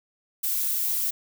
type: noise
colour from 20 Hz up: violet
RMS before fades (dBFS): -26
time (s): 0.43-1.11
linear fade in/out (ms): 10
effects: none